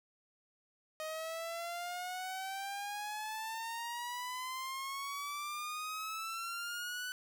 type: exponential sweep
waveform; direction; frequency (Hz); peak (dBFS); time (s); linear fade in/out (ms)
sawtooth; up; 622.3 to 1499; -35; 1-7.12; 0
effects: none

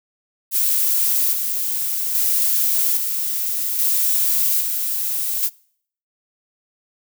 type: noise with tremolo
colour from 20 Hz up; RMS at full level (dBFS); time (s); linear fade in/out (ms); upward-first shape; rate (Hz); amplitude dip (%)
violet; -18; 0.51-5.5; 50; square; 0.61; 40
effects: noise-tail reverb RT60 0.6 s tail -24 dB re dry

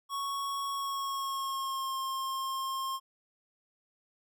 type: tone with pitch glide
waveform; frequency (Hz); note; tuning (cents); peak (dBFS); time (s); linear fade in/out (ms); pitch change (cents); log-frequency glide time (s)
square; 1108.7 to 1067.2; C#6 to C6; 0 to +34; -33; 0.09-3; 50; -66; 0.71-1.97
effects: none

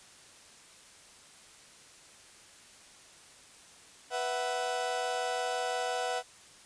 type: chord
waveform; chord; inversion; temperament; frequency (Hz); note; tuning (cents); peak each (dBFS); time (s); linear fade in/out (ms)
35% pulse; B suspended fourth; none; equal with one note detuned; 493.9 / 659.3 / 745.1; B4 / E5 / F#5; 0 / 0 / +12; -34 / -36 / -32; 4.1-6.23; 50
effects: white hiss -55 dBFS RMS until 6.65 s + resampled to 22050 Hz

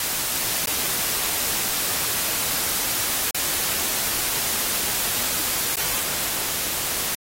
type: noise with dropouts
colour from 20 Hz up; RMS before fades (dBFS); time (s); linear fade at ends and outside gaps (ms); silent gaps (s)
white; -24; 0-7.15; 2; 0.659-0.671 / 3.309-3.345 / 5.758-5.769
effects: AAC 48 kbps

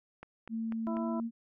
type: click train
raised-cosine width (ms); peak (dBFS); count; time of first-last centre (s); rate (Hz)
0.5; -30; 4; 0.23-0.969; 4.06
type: tone with pitch glide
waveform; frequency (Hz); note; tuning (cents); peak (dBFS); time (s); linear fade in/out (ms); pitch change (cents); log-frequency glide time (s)
sine; 225.4 to 230.4; A3 to A#3; +42 to -20; -32; 0.49-1.31; 50; +38; 0.9-1.02
type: harmonic tone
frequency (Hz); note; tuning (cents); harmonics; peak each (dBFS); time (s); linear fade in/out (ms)
332; E4; +12; 1 / 2 / 3 / 4; -38 / -39 / -41 / -48; 0.87-1.2; 0
effects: none

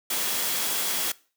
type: tone in noise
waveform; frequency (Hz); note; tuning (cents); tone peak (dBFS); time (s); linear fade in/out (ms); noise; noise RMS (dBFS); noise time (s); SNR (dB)
sine; 3322; G#7; 0; -38; 0.1-1.12; 5; white; -27; 0.1-1.12; -14
effects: noise-tail reverb RT60 0.4 s tail -22 dB re dry + high-pass 200 Hz 12 dB/octave

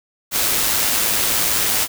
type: noise with amplitude modulation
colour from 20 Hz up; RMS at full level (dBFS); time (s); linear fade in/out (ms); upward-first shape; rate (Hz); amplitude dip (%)
white; -17; 0.31-1.88; 50; sine; 108; 30
effects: none

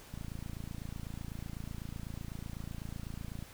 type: click train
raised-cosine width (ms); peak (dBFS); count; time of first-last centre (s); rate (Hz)
5; -29; 93; 0.14-3.426; 28
effects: pink hiss -54 dBFS RMS until 3.53 s

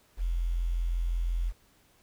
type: tone with quantisation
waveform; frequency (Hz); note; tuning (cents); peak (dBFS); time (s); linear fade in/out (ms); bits
sine; 42.81; F1; -34; -26; 0.17-1.53; 50; 9
effects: pink hiss -64 dBFS RMS until 2.02 s

